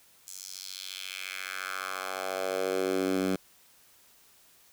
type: tone with high-pass filter sweep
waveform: 10% pulse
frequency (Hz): 94.3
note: F#2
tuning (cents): +33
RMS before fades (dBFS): -33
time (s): 0.27-3.36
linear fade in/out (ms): 5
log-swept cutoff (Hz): 7100 to 210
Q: 2.2
effects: white hiss -60 dBFS RMS until 4.72 s